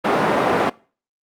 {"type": "band-pass noise", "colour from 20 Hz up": "white", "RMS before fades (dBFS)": -18, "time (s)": [0.04, 0.7], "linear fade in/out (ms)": 10, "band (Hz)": [200, 980], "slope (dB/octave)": 12, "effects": ["noise-tail reverb RT60 0.4 s tail -22 dB re dry", "Opus 48 kbps"]}